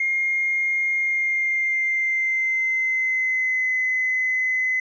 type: tone with pitch glide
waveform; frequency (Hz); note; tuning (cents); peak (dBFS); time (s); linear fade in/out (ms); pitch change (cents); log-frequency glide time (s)
triangle; 2130 to 2031; C7 to B6; +30 to +48; -16; 0-4.8; 5; -82; 0.96-3.73
effects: tanh soft clip ceiling -17 dBFS + resampled to 16000 Hz